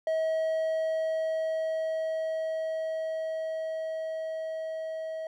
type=tone with level ramp; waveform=triangle; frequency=640 Hz; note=D#5; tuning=49 cents sharp; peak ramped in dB=-23 to -31 dBFS; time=0.07-5.27 s; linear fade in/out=2 ms; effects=none